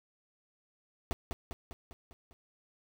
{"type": "noise with echo", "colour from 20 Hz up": "brown", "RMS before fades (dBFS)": -32, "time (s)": [1.11, 1.13], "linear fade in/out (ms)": 0, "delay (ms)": 200, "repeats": 6, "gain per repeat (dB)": -4, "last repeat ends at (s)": 2.33, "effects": []}